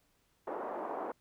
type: band-pass noise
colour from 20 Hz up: white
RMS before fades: -39 dBFS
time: 0.47-1.12 s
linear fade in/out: 5 ms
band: 300 to 970 Hz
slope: 24 dB/octave
effects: pink hiss -73 dBFS RMS until 1.2 s